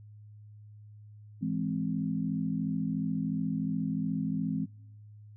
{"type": "chord", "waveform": "sine", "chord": "E augmented", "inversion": "none", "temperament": "equal", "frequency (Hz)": [164.81, 207.7, 261.6], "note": ["E3", "G#3", "B#3"], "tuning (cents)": [0, 0, 0], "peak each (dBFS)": -33, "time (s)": [1.41, 4.66], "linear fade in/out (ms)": 20, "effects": ["noise-tail reverb RT60 1.0 s tail -26 dB re dry", "added 105 Hz sine -48 dBFS peak until 5.36 s"]}